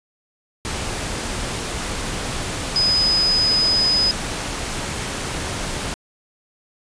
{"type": "tone in noise", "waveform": "sine", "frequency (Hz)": 5020, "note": "D#8", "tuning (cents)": 15, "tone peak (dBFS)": -15, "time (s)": [2.76, 4.11], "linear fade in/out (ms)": 0, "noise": "pink", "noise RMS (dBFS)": -26, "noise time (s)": [0.65, 5.94], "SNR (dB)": 8, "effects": ["resampled to 22050 Hz"]}